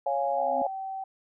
sine chord, Db major, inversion none, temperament equal, 554.4 / 698.5 / 830.6 Hz, Db5 / F5 / Ab5, 0 / 0 / 0 cents, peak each -29 dBFS, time 0.06-0.67 s, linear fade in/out 5 ms
sine tone with exponential growth, 261.6 Hz, C4, in tune, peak -32 dBFS, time 0.16-0.62 s, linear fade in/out 2 ms, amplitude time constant 99 ms
sine tone, 770 Hz, G5, 31 cents flat, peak -32 dBFS, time 0.38-1.04 s, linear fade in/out 5 ms
effects none

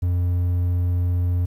triangle tone, 88.5 Hz, F2, 23 cents sharp, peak -16 dBFS, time 0.02-1.46 s, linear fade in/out 10 ms, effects 9-bit

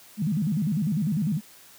sine tone with vibrato, 180 Hz, F#3, 47 cents flat, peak -22 dBFS, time 0.17-1.41 s, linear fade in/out 50 ms, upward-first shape square, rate 10 Hz, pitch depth 270 cents each way, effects white hiss -51 dBFS RMS until 1.78 s + high-pass 80 Hz 12 dB/octave

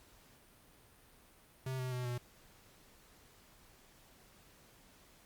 square tone with pitch steps, 130.81 / 127.9 / 125.05 / 122.26 Hz, C3 / C3 / B2 / B2, 0 / -39 / +22 / -17 cents, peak -37 dBFS, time 1.66-2.18 s, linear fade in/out 5 ms, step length 130 ms, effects pink hiss -63 dBFS RMS until 5.25 s + Opus 48 kbps

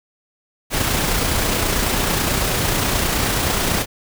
pink noise with amplitude modulation, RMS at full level -18 dBFS, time 0.7-3.86 s, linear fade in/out 50 ms, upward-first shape sine, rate 29.3 Hz, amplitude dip 30%, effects none

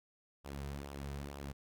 sawtooth tone with flanger, 70.3 Hz, C#2, 25 cents sharp, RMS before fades -44 dBFS, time 0.44-1.53 s, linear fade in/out 20 ms, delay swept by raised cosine 0.45 to 3.65 ms, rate 2.2 Hz, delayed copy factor -0.55, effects none

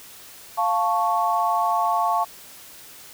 sine chord, F augmented, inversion none, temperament equal, 698.5 / 880 / 1108.7 Hz, F5 / A5 / C#6, 0 / 0 / 0 cents, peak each -23 dBFS, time 0.57-2.25 s, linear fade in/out 20 ms, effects white hiss -44 dBFS RMS until 3.13 s

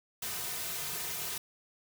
white noise with comb filter, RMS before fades -37 dBFS, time 0.22-1.38 s, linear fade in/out 5 ms, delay 3.6 ms, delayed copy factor -0.85, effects none

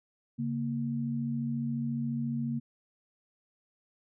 sine tone pair together, 138.59 / 232.9 Hz, C#3 / A#3, 0 / -1 cents, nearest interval major sixth, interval 899 cents, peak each -34 / -31 dBFS, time 0.38-2.6 s, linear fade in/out 20 ms, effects none

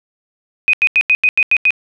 sine tone bursts, 2500 Hz, D#7, 8 cents sharp, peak -8 dBFS, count 8, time 0.68-1.706 s, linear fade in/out 0 ms, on 53 ms, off 86 ms, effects none

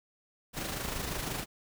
pink noise with amplitude modulation, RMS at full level -34 dBFS, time 0.53-1.46 s, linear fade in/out 50 ms, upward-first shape sine, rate 25.8 Hz, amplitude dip 45%, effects none

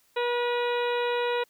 harmonic tone with a mistuned harmonic, 482.8 Hz, B4, 39 cents flat, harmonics 1 / 2 / 3 / 4 / 5 / 6 / 7 / 8, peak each -26 / -31 / -36 / -38 / -37 / -42 / -44 / -40 dBFS, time 0.16-1.44 s, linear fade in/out 10 ms, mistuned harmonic 5, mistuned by +33 cents, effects white hiss -65 dBFS RMS until 1.49 s

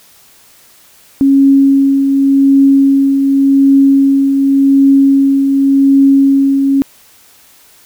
sine tone with tremolo, 274.4 Hz, C#4, 17 cents flat, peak -3 dBFS, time 1.21-6.82 s, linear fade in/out 0 ms, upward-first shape triangle, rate 0.88 Hz, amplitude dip 45%, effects white hiss -44 dBFS RMS until 7.85 s

